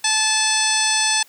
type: harmonic tone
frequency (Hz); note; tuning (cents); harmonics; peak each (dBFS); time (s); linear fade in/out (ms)
870; A5; -20; 1 / 2 / 3 / 4 / 5 / 6 / 7 / 9 / 10; -25 / -25 / -25 / -25 / -25 / -25 / -25 / -25 / -25; 0.04-1.23; 5
effects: white hiss -51 dBFS RMS until 1.28 s + high-pass 100 Hz 12 dB/octave